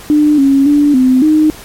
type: tone with pitch steps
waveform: sine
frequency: 299.2 / 274.3 / 291.3 / 256.9 / 308.4 Hz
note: D4 / C#4 / D4 / C4 / D#4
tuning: +32 / -18 / -14 / -32 / -15 cents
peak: -5 dBFS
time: 0.1-1.5 s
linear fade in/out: 0 ms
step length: 280 ms
effects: pink hiss -33 dBFS RMS until 1.64 s + MP3 64 kbps